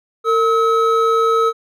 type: tone pair together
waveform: triangle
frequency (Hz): 455 / 1287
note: A#4 / E6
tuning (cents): -42 / -42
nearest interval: octave + tritone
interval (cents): 1800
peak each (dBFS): -13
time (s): 0.24-1.53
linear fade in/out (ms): 50
effects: none